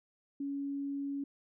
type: tone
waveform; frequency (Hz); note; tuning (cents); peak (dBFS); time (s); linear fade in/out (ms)
sine; 280; C#4; +18; -34; 0.4-1.24; 5
effects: none